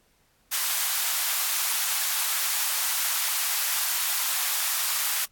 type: high-pass noise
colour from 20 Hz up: white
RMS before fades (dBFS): -26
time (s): 0.51-5.26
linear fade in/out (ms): 20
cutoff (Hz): 810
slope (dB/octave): 24
effects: pink hiss -65 dBFS RMS until 5.31 s + AAC 64 kbps